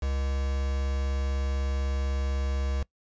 triangle tone with quantisation, 68 Hz, C#2, 33 cents flat, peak -24 dBFS, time 0.02-2.83 s, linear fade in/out 5 ms, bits 6, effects noise-tail reverb RT60 0.1 s tail -22 dB re dry + resampled to 16000 Hz

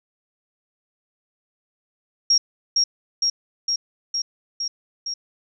sine tone with echo, 5588 Hz, F8, in tune, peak -13 dBFS, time 2.3-2.38 s, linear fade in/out 5 ms, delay 460 ms, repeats 6, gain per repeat -2 dB, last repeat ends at 5.14 s, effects none

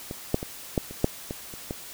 clicks, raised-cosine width 2 ms, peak -20 / -8 / -19 / -9 / -25 / -6 / -18 / -27 / -17 dBFS, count 9, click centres 0.111 / 0.344 / 0.429 / 0.778 / 0.91 / 1.044 / 1.309 / 1.539 / 1.709 s, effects white hiss -42 dBFS RMS until 1.93 s

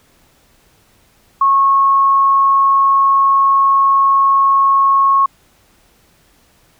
sine tone, 1095 Hz, C#6, 22 cents flat, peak -8 dBFS, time 1.41-5.26 s, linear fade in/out 5 ms, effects pink hiss -53 dBFS RMS until 6.79 s

